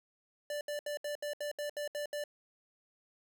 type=tone bursts; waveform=square; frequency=587.3 Hz; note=D5; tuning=in tune; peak=-36 dBFS; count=10; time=0.5-2.239 s; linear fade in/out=2 ms; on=110 ms; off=71 ms; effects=none